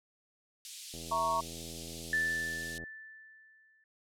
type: high-pass noise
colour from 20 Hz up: pink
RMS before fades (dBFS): -45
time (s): 0.65-2.78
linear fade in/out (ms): 0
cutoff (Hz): 3200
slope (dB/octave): 24
type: click train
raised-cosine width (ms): 2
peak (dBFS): -34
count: 158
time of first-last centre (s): 0.94-2.838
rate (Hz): 82.7
type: chord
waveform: sine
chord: A# diminished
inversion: second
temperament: equal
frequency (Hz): 659.3 / 932.3 / 1108.7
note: E5 / A#5 / C#6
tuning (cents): 0 / 0 / 0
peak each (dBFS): -36 / -32 / -31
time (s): 1.11-1.41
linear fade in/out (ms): 10
type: tone with exponential decay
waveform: sine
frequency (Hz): 1760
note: A6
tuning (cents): 0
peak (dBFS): -26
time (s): 2.13-3.84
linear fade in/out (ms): 2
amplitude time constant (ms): 370
effects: low-pass 11000 Hz 12 dB/octave